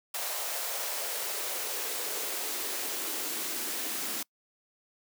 white noise with high-pass filter sweep, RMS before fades -34 dBFS, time 0.14-4.23 s, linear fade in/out 5 ms, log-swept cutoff 650 to 250 Hz, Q 2.4, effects noise-tail reverb RT60 0.1 s tail -26 dB re dry

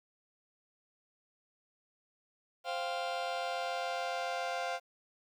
sawtooth chord, C suspended fourth, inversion none, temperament just, 523.3 / 697.7 / 784.9 Hz, C5 / F5 / G5, 0 / -2 / +2 cents, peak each -35 / -32 / -37 dBFS, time 2.64-4.8 s, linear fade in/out 50 ms, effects low-pass 5000 Hz 12 dB/octave + 11-bit

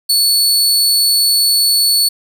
sawtooth tone, 4435 Hz, C#8, in tune, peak -7 dBFS, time 0.09-2.09 s, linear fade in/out 10 ms, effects none

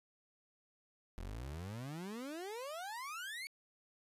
30% pulse exponential sweep, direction up, 41.2 to 2276 Hz, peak -40 dBFS, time 1.18-3.47 s, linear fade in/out 0 ms, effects resampled to 32000 Hz

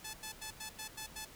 5% pulse tone bursts, 868 Hz, A5, 24 cents flat, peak -30 dBFS, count 7, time 0.04-1.253 s, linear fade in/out 10 ms, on 97 ms, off 89 ms, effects pink hiss -55 dBFS RMS until 1.35 s

